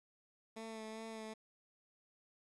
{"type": "tone with vibrato", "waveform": "15% pulse", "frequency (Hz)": 221.3, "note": "A3", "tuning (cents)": 10, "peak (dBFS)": -39, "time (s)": [0.56, 1.34], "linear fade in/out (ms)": 10, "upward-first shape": "sine", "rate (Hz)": 2.5, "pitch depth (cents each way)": 23, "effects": ["resampled to 24000 Hz", "12-bit"]}